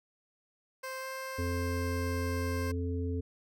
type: tone with pitch glide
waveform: 15% pulse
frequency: 523.3 to 526.6 Hz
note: C5 to C5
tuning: 0 to +11 cents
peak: -31 dBFS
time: 0.83-2.72 s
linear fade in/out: 10 ms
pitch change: +11 cents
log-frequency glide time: 0.99-1.05 s
type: harmonic tone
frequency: 87.31 Hz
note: F2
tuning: in tune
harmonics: 1 / 3 / 5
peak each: -32 / -37 / -39 dBFS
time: 1.38-3.21 s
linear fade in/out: 10 ms
effects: none